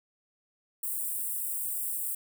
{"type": "high-pass noise", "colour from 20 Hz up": "white", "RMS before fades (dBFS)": -33, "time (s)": [0.83, 2.15], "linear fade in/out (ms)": 5, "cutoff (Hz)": 7900, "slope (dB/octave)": 96, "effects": []}